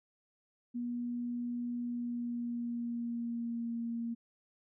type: tone with pitch glide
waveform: sine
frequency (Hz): 241.1 to 232.8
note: B3 to A#3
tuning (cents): -41 to -2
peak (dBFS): -34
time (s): 0.74-4.15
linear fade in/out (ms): 20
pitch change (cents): -61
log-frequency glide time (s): 1.81-3.74
effects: none